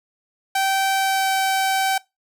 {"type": "tone with pitch glide", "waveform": "sawtooth", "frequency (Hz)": [775, 770.1], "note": ["G5", "G5"], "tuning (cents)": [-20, -31], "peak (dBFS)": -14, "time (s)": [0.55, 1.98], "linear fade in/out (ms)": 5, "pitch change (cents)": -11, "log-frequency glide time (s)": [0.93, 1.3], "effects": ["noise-tail reverb RT60 0.2 s tail -21 dB re dry"]}